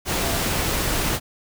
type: tone in noise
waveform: sine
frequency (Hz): 673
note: E5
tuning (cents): +36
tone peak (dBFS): -31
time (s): 0.19-0.4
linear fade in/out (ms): 50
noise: pink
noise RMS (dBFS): -23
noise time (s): 0.05-1.2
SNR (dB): -11
effects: none